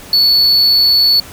triangle tone, 4435 Hz, C#8, in tune, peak -6 dBFS, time 0.13-1.2 s, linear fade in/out 2 ms, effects pink hiss -34 dBFS RMS until 1.32 s

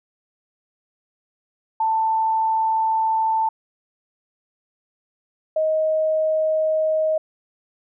sine tone pair in turn, 887 / 628 Hz, A5 / D#5, +14 / +16 cents, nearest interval tritone, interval 598 cents, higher first, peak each -17 / -17 dBFS, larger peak neither, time 1.8-3.49 / 5.56-7.18 s, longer first, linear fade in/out 5 ms, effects none

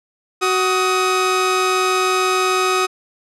sawtooth tone pair together, 372.8 / 1256.8 Hz, F#4 / D#6, +13 / +17 cents, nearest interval octave + major sixth, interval 2104 cents, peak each -14 dBFS, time 0.41-2.87 s, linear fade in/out 20 ms, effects low-pass 9000 Hz 12 dB/octave

